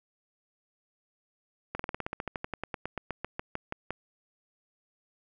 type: slowing click train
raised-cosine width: 0.5 ms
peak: -18 dBFS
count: 23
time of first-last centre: 1.75-3.906 s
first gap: 44 ms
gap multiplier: 1.07
effects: none